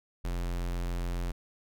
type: tone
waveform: square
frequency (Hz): 43.65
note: F1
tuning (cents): 0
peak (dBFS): -31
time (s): 0.24-1.32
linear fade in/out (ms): 10
effects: none